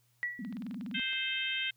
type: tone with exponential decay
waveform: sine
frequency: 1942 Hz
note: B6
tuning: 30 cents flat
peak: -28 dBFS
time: 0.23-0.56 s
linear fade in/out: 0 ms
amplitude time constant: 71 ms
type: tone with vibrato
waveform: sine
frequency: 220 Hz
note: A3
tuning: in tune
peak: -37 dBFS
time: 0.39-1 s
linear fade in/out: 2 ms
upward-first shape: sine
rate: 19 Hz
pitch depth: 290 cents each way
type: clicks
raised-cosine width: 0.3 ms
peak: -35 dBFS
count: 12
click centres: 0.449 / 0.526 / 0.569 / 0.622 / 0.666 / 0.711 / 0.744 / 0.811 / 0.863 / 0.913 / 0.996 / 1.131 s
type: harmonic tone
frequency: 523.3 Hz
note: C5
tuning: in tune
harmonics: 3 / 4 / 5 / 6 / 7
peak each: -39 / -38 / -37 / -35 / -43 dBFS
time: 0.94-1.71 s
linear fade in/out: 10 ms
effects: added 120 Hz sine -70 dBFS peak until 1.76 s + white hiss -73 dBFS RMS until 1.76 s